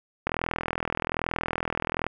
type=click train; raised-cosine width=0.5 ms; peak=-11 dBFS; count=75; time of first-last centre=0.27-2.066 s; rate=41.2 Hz; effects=none